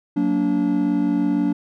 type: chord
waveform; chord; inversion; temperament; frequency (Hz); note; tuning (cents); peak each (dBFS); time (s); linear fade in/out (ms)
triangle; Gb augmented; none; just; 185 / 231.2 / 289.1; Gb3 / Bb3 / D4; 0 / -14 / -27; -22 / -22 / -17; 0.16-1.53; 10
effects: none